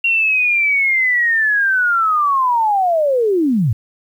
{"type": "linear sweep", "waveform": "sine", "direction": "down", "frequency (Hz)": [2759, 96.1], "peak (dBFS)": -12, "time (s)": [0.04, 3.73], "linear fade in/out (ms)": 5, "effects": ["8-bit"]}